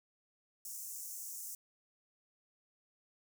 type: high-pass noise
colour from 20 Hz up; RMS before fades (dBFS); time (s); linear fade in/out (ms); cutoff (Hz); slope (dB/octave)
pink; -45; 0.65-1.55; 2; 6100; 48
effects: none